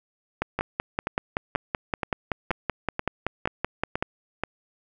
two click trains, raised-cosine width 0.5 ms, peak -11 / -9 dBFS, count 9 / 20, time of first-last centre 0.59-4.436 / 0.42-4.025 s, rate 2.08 / 5.27 Hz, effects none

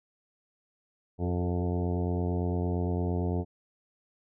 harmonic tone with a mistuned harmonic, 88.8 Hz, F2, 29 cents sharp, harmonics 1 / 2 / 3 / 4 / 5 / 6 / 7 / 8 / 9 / 10, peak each -29 / -33 / -36 / -37 / -37 / -47 / -44 / -42 / -50 / -49 dBFS, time 1.18-3.45 s, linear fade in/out 50 ms, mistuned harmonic 5, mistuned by -22 cents, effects none

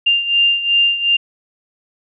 sine beating tone pair, 2794 / 2796.7 Hz, F7 / F7, 0 / +2 cents, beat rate 2.7 Hz, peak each -13 / -18 dBFS, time 0.06-1.17 s, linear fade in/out 10 ms, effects none

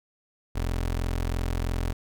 25% pulse tone, 43 Hz, F1, 26 cents flat, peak -22 dBFS, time 0.55-1.93 s, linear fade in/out 10 ms, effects none

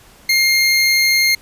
25% pulse tone, 2124 Hz, C7, 25 cents sharp, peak -8 dBFS, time 0.29-1.35 s, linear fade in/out 5 ms, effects pink hiss -46 dBFS RMS until 1.41 s + resampled to 32000 Hz

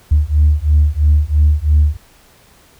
sine beating tone pair, 73.42 / 76.42 Hz, D2 / D#2, 0 / -31 cents, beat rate 3 Hz, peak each -11 dBFS, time 0.11-1.97 s, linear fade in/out 10 ms, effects tanh soft clip ceiling -3 dBFS + pink hiss -48 dBFS RMS until 2.79 s

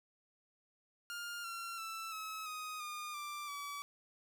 sawtooth tone with pitch steps, 1408 / 1367.1 / 1327.4 / 1288.9 / 1251.5 / 1215.2 / 1179.9 / 1145.6 Hz, F6 / F6 / E6 / E6 / D#6 / D#6 / D6 / D6, +14 / -37 / +12 / -39 / +10 / -41 / +8 / -43 cents, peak -38 dBFS, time 1.1-3.82 s, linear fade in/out 0 ms, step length 340 ms, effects none

